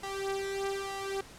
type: tone with flanger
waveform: sawtooth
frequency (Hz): 392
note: G4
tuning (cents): 0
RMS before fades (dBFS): -35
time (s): 0.03-1.21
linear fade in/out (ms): 5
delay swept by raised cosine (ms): 1.5 to 3.1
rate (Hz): 1.1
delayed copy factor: +0.9
effects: pink hiss -51 dBFS RMS until 1.38 s + low-pass 10000 Hz 12 dB/octave